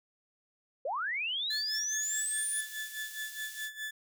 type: linear sweep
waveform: sine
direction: up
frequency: 484.5 to 9930 Hz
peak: -31 dBFS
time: 0.85-2.61 s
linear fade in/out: 5 ms
type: tone with tremolo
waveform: 35% pulse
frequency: 1736 Hz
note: A6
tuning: 24 cents flat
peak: -33 dBFS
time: 1.5-3.91 s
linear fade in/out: 5 ms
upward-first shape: sine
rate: 4.8 Hz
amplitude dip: 80%
type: high-pass noise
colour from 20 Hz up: pink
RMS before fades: -47 dBFS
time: 1.99-3.7 s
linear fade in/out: 50 ms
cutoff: 5600 Hz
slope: 12 dB/octave
effects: none